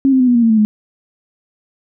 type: tone with pitch steps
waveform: sine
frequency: 270.7 / 261.5 / 252.6 / 244 / 235.7 / 227.6 / 219.9 / 212.4 Hz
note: C#4 / C4 / B3 / B3 / A#3 / A#3 / A3 / G#3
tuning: -41 / -1 / +39 / -21 / +19 / -41 / -1 / +39 cents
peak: -8 dBFS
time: 0.05-0.65 s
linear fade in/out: 0 ms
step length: 75 ms
effects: none